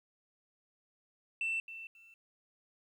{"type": "tone with echo", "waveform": "sine", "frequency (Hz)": 2676, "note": "E7", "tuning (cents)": 25, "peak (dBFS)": -30, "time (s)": [1.41, 1.6], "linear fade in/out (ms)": 2, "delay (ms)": 270, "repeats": 2, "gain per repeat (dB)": -13, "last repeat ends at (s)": 2.14, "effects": ["tanh soft clip ceiling -29 dBFS", "12-bit"]}